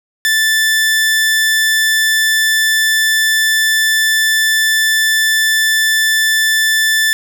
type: tone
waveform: sawtooth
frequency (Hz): 1760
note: A6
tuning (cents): 0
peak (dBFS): -7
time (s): 0.25-7.13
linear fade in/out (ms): 0
effects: none